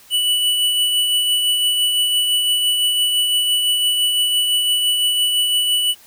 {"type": "tone with tremolo", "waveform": "square", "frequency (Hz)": 2960, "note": "F#7", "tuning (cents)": 0, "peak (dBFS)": -14, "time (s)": [0.1, 5.95], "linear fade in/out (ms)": 50, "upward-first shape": "triangle", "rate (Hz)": 5.9, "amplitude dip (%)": 35, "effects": ["white hiss -47 dBFS RMS until 6.06 s"]}